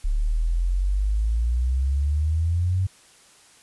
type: exponential sweep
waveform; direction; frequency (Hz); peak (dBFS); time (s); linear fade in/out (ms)
sine; up; 35.32 to 95.8; -19; 0.04-2.87; 10
effects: white hiss -53 dBFS RMS until 3.62 s + resampled to 24000 Hz